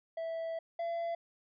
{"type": "tone pair in turn", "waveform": "triangle", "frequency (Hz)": [657, 676.3], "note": ["E5", "E5"], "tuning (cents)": [-6, 44], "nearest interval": "minor second", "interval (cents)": 50, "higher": "second", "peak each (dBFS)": [-33, -31], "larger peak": "second", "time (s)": [[0.17, 0.59], [0.79, 1.15]], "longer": "first", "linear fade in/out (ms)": 5, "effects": ["resampled to 11025 Hz"]}